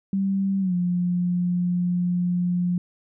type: tone with pitch glide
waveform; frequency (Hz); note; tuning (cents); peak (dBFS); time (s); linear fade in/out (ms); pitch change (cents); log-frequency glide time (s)
sine; 194.6 to 177.42; G3 to F3; -12 to +28; -20; 0.13-2.78; 2; -160; 0.6-0.74
effects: none